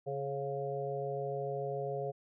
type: harmonic tone with a mistuned harmonic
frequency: 140 Hz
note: C#3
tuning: 18 cents sharp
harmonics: 1 / 3 / 4 / 5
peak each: -41 / -38 / -39 / -41 dBFS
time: 0.06-2.12 s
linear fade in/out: 20 ms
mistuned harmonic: 4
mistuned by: -41 cents
effects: none